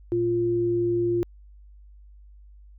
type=tone pair together; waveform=sine; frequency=116.23 / 348 Hz; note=A#2 / F4; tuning=-5 / -6 cents; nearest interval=octave + perfect fifth; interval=1899 cents; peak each=-31 / -21 dBFS; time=0.12-1.23 s; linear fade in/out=0 ms; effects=added 50 Hz sine -46 dBFS peak until 2.78 s